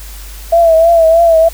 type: tone with vibrato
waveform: sine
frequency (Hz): 662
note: E5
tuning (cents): +7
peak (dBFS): -4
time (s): 0.52-1.49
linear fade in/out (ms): 10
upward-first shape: triangle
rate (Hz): 3.2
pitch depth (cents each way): 60
effects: added 50 Hz sine -27 dBFS peak until 1.53 s + white hiss -34 dBFS RMS until 1.53 s